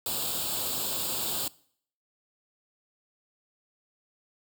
white noise with comb filter, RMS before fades -31 dBFS, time 0.06-1.48 s, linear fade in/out 2 ms, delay 0.25 ms, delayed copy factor +0.8, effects noise-tail reverb RT60 0.6 s tail -22 dB re dry + high-pass 80 Hz 12 dB/octave

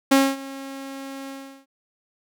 sawtooth tone with ADSR envelope, 271.7 Hz, C#4, 35 cents flat, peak -8 dBFS, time 0.11-1.66 s, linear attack 10 ms, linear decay 240 ms, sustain -21 dB, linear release 370 ms, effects none

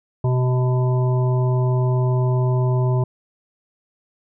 harmonic tone with a mistuned harmonic, 126.6 Hz, B2, 43 cents sharp, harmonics 1 / 3 / 5 / 7 / 8, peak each -16 / -26 / -30 / -33 / -34 dBFS, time 0.24-3.04 s, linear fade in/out 5 ms, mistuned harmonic 8, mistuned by -19 cents, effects none

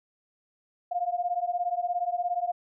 sine beating tone pair, 698.5 / 715.5 Hz, F5 / F5, 0 / +42 cents, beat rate 17 Hz, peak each -29 dBFS, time 0.91-2.52 s, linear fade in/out 10 ms, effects none

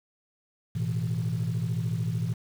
sine chord, A suspended second, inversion none, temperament equal, 110 / 123.47 / 164.81 Hz, A2 / B2 / E3, 0 / 0 / 0 cents, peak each -29 dBFS, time 0.75-2.34 s, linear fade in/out 10 ms, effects tanh soft clip ceiling -21 dBFS + 8-bit

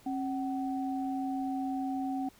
sine tone pair together, 269.9 / 754 Hz, C#4 / F#5, -46 / +32 cents, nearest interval octave + tritone, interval 1778 cents, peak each -32 / -36 dBFS, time 0.06-2.29 s, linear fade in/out 5 ms, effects pink hiss -60 dBFS RMS until 2.39 s

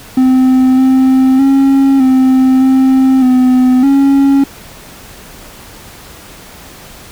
triangle tone with pitch steps, 258.5 / 261.8 / 272.2 / 260.5 / 263.3 / 254.1 / 275.9 Hz, C4 / C4 / C#4 / C4 / C4 / B3 / C#4, -21 / +1 / -31 / -7 / +11 / +49 / -8 cents, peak -3 dBFS, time 0.17-4.44 s, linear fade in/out 5 ms, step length 610 ms, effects pink hiss -34 dBFS RMS until 7.11 s

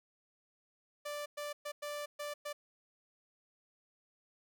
sawtooth tone bursts at uneven times, 587.3 Hz, D5, in tune, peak -35 dBFS, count 6, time 1.05-1.26 / 1.37-1.53 / 1.65-1.72 / 1.82-2.06 / 2.19-2.34 / 2.45-2.53 s, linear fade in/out 10 ms, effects none

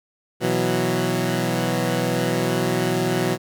15% pulse chord, B suspended fourth, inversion none, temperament equal, 123.47 / 164.81 / 185 Hz, B2 / E3 / F#3, 0 / 0 / 0 cents, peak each -18 dBFS, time 0.4-3.38 s, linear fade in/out 50 ms, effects none

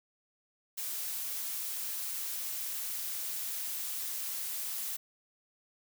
blue noise, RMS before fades -37 dBFS, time 0.77-4.97 s, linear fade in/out 10 ms, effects none

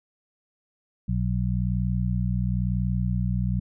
harmonic tone, 61 Hz, B1, 21 cents flat, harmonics 1 / 2 / 3, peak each -27 / -26 / -27 dBFS, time 1.08-3.6 s, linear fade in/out 10 ms, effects none

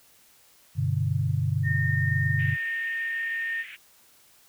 sine chord, G major, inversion none, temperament equal with one note detuned, 98 / 124.98 / 146.83 Hz, G2 / B2 / D3, 0 / +21 / 0 cents, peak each -27 dBFS, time 0.75-2.57 s, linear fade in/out 50 ms
sine tone, 1831 Hz, A#6, 32 cents flat, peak -27 dBFS, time 1.63-3.65 s, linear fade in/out 50 ms
white band-pass noise, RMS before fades -43 dBFS, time 2.38-3.77 s, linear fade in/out 20 ms, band 1700 to 2800 Hz, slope 48 dB/octave
effects white hiss -58 dBFS RMS until 4.48 s

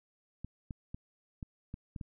clicks, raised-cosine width 5 ms, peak -28 dBFS, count 7, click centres 0.446 / 0.708 / 0.945 / 1.428 / 1.741 / 1.962 / 2.012 s, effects none

